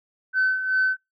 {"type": "tone with tremolo", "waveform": "sine", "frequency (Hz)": 1523, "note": "F#6", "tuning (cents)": 50, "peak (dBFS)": -16, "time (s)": [0.33, 0.97], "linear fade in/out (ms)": 50, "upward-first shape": "sine", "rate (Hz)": 2.6, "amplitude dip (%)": 65, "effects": ["noise-tail reverb RT60 0.2 s tail -22 dB re dry", "tanh soft clip ceiling -14 dBFS"]}